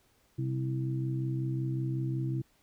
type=harmonic tone; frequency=65.41 Hz; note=C2; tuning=in tune; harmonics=2 / 3 / 4 / 5; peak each=-30 / -44 / -46 / -37 dBFS; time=0.38-2.42 s; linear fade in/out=10 ms; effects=pink hiss -68 dBFS RMS until 2.62 s